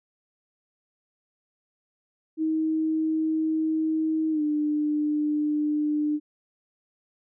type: tone with pitch glide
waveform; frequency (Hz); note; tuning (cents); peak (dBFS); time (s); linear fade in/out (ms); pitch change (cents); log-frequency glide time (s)
sine; 316.2 to 299.5; D#4 to D4; +28 to +34; -22; 2.37-6.2; 50; -94; 4.31-4.42
effects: none